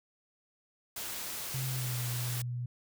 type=noise; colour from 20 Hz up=white; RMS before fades=-39 dBFS; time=0.96-2.42 s; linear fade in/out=5 ms
type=tone with pitch glide; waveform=sine; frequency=130.81 to 122.05 Hz; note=C3 to B2; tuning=0 to -20 cents; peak=-33 dBFS; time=1.54-2.66 s; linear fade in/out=5 ms; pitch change=-120 cents; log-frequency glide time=1.65-1.98 s
effects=none